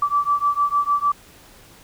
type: beating tone pair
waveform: sine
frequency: 1156 / 1162.6 Hz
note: D6 / D6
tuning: -28 / -18 cents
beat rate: 6.6 Hz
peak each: -20 dBFS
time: 0.02-1.12 s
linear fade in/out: 5 ms
effects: pink hiss -48 dBFS RMS until 1.83 s